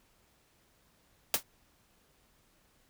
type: noise with exponential decay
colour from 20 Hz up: white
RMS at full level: -23 dBFS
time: 1.34-1.43 s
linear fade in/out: 1 ms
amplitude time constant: 19 ms
effects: pink hiss -68 dBFS RMS until 2.89 s